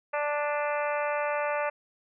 harmonic tone with a mistuned harmonic, 293.7 Hz, D4, in tune, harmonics 2 / 3 / 4 / 5 / 6 / 7 / 8 / 9, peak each -29 / -33 / -35 / -37 / -39 / -40 / -41 / -42 dBFS, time 0.13-1.7 s, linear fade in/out 10 ms, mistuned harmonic 8, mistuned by +29 cents, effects none

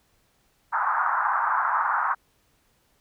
pink band-pass noise, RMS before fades -24 dBFS, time 0.72-2.15 s, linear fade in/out 20 ms, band 850 to 1500 Hz, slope 48 dB/octave, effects pink hiss -66 dBFS RMS until 3 s

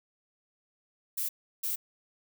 violet noise bursts at uneven times, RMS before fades -32 dBFS, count 2, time 1.17-1.29 / 1.63-1.76 s, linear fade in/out 10 ms, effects none

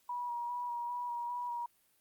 sine tone with vibrato, 963 Hz, B5, 44 cents flat, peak -35 dBFS, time 0.09-1.66 s, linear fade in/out 5 ms, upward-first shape square, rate 2.5 Hz, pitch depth 18 cents each way, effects white hiss -71 dBFS RMS until 2 s + Opus 48 kbps

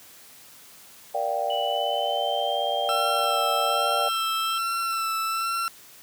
sine chord, G minor seventh, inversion first, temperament just, 470.4 / 588 / 705.6 / 784 Hz, Bb4 / D5 / F5 / G5, +16 / +2 / +18 / 0 cents, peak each -34 / -28 / -29 / -28 dBFS, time 1.14-4.09 s, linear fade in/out 10 ms
sine tone with pitch glide, 2960 to 3191 Hz, F#7 to G7, 0 to +30 cents, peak -30 dBFS, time 1.5-4.58 s, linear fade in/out 2 ms, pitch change +130 cents, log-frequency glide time 1.63-2.62 s
40% pulse tone with vibrato, 1338 Hz, E6, 25 cents sharp, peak -24 dBFS, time 2.89-5.68 s, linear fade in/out 0 ms, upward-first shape sine, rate 1.2 Hz, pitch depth 24 cents each way
effects white hiss -49 dBFS RMS until 6.02 s + high-pass 60 Hz 12 dB/octave

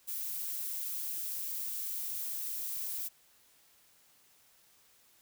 violet noise with amplitude modulation, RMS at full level -36 dBFS, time 0.07-3.09 s, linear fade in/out 20 ms, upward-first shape sine, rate 250 Hz, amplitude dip 35%, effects white hiss -65 dBFS RMS until 5.21 s

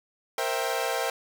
sawtooth chord, C dominant seventh, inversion third, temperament equal with one note detuned, 466.2 / 528.1 / 659.3 / 784 Hz, Bb4 / C5 / E5 / G5, 0 / +16 / 0 / 0 cents, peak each -28 dBFS, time 0.38-1.1 s, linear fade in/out 2 ms, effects 8-bit

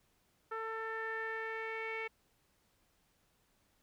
sawtooth tone with low-pass filter sweep, 446.1 Hz, A4, 24 cents sharp, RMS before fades -40 dBFS, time 0.51-2.08 s, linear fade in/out 10 ms, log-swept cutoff 1500 to 2300 Hz, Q 6.2, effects pink hiss -74 dBFS RMS until 3.82 s

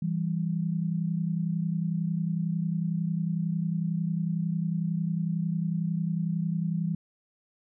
sine tone pair together, 164.81 / 195.85 Hz, E3 / G3, 0 / -1 cents, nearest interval minor third, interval 299 cents, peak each -27 / -31 dBFS, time 0.02-6.95 s, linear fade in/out 5 ms, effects none

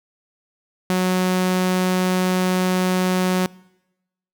sawtooth tone, 183.9 Hz, F#3, 10 cents flat, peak -13 dBFS, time 0.9-3.46 s, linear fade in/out 0 ms, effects noise-tail reverb RT60 0.9 s tail -23 dB re dry

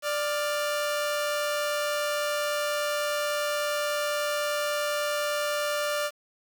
sawtooth tone pair together, 590 / 1403.3 Hz, D5 / F6, +8 / +8 cents, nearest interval octave + minor third, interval 1500 cents, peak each -23 / -30 dBFS, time 0.02-6.11 s, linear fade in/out 50 ms, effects 8-bit

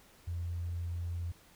triangle tone, 86 Hz, F2, 26 cents flat, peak -30 dBFS, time 0.27-1.32 s, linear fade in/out 10 ms, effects tanh soft clip ceiling -32 dBFS + pink hiss -61 dBFS RMS until 1.55 s

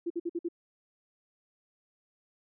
sine tone bursts, 341.9 Hz, F4, 37 cents flat, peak -29 dBFS, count 5, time 0.06-0.487 s, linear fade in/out 10 ms, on 43 ms, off 53 ms, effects none

